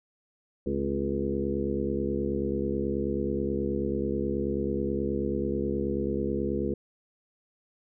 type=harmonic tone with a mistuned harmonic; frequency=69.3 Hz; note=C#2; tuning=in tune; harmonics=1 / 2 / 3 / 4 / 5 / 6 / 7; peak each=-36 / -38 / -32 / -36 / -32 / -33 / -35 dBFS; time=0.66-6.74 s; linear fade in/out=5 ms; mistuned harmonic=4; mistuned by=-72 cents; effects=none